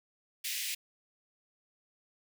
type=high-pass noise; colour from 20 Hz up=pink; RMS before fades=-36 dBFS; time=0.44-0.75 s; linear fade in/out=10 ms; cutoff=2000 Hz; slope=48 dB/octave; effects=none